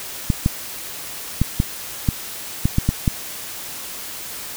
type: clicks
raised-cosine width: 5 ms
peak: -3 dBFS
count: 9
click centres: 0.302 / 0.461 / 1.416 / 1.601 / 2.088 / 2.655 / 2.784 / 2.89 / 3.078 s
effects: white hiss -32 dBFS RMS until 4.56 s